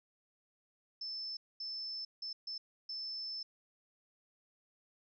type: tone bursts at uneven times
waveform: sine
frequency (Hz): 5274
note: E8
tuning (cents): 0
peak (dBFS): -39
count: 5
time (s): 1.01-1.37 / 1.6-2.05 / 2.22-2.33 / 2.47-2.58 / 2.89-3.43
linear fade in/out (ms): 5
effects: none